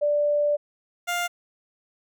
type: tone pair in turn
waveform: sine / 15% pulse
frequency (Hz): 587.3 / 701.5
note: D5 / F5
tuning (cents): 0 / +8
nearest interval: minor third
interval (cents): 308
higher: second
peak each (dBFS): -19 / -18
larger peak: second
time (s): 0.01-0.57 / 1.07-1.28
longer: first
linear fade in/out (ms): 20
effects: none